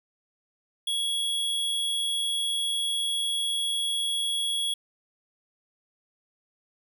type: tone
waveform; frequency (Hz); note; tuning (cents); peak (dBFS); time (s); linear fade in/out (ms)
square; 3338; G#7; +8; -26; 0.87-4.74; 5
effects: none